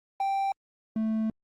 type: tone pair in turn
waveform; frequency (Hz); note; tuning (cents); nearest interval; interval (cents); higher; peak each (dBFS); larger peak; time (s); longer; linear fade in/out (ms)
triangle; 784 / 220; G5 / A3; 0 / 0; octave + minor seventh; 2200; first; -23; neither; 0.2-0.52 / 0.96-1.3; second; 2
effects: Opus 24 kbps